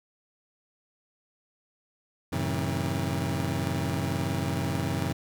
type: chord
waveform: 25% pulse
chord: F# diminished seventh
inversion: none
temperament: just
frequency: 92.5 / 111 / 133.2 / 159.84 Hz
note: F#2 / A2 / C3 / Eb3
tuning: 0 / +16 / +31 / +47 cents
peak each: -28 / -33 / -28 / -29 dBFS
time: 2.32-5.13 s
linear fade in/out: 10 ms
effects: none